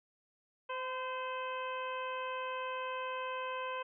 harmonic tone with a mistuned harmonic, 516 Hz, C5, 24 cents flat, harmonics 1 / 2 / 3 / 4 / 5 / 6, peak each -41 / -39 / -46 / -53 / -46 / -51 dBFS, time 0.69-3.83 s, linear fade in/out 10 ms, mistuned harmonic 2, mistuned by -15 cents, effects none

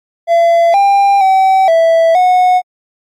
triangle tone with pitch steps, 677 / 797 / 765 / 659 / 731 Hz, E5 / G5 / G5 / E5 / F#5, +46 / +28 / -42 / -1 / -21 cents, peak -4 dBFS, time 0.27-2.62 s, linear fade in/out 50 ms, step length 470 ms, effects AAC 64 kbps

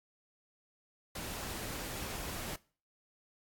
pink noise, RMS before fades -41 dBFS, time 1.15-2.56 s, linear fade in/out 5 ms, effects noise-tail reverb RT60 0.4 s tail -21 dB re dry + AAC 64 kbps

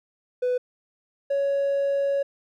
triangle tone pair in turn, 497.9 / 557.8 Hz, B4 / C#5, +14 / +11 cents, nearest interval major second, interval 197 cents, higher second, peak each -18 dBFS, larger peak neither, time 0.42-0.58 / 1.3-2.23 s, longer second, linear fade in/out 10 ms, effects tanh soft clip ceiling -16 dBFS

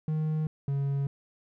triangle tone pair in turn, 155.56 / 139.21 Hz, D#3 / C#3, 0 / +8 cents, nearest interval major second, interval 192 cents, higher first, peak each -24 dBFS, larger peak neither, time 0.08-0.47 / 0.68-1.07 s, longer neither, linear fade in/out 2 ms, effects none

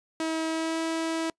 sawtooth tone with pitch glide, 321.3 to 325.6 Hz, E4 to E4, -44 to -21 cents, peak -23 dBFS, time 0.2-1.3 s, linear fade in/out 2 ms, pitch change +23 cents, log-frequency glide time 0.47-0.79 s, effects noise-tail reverb RT60 0.1 s tail -26 dB re dry + resampled to 22050 Hz

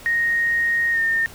sine tone with pitch glide, 1864.7 to 1821.1 Hz, A#6 to A#6, 0 to -41 cents, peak -17 dBFS, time 0.06-1.26 s, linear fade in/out 0 ms, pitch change -41 cents, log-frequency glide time 0.92-0.99 s, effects pink hiss -42 dBFS RMS until 1.34 s

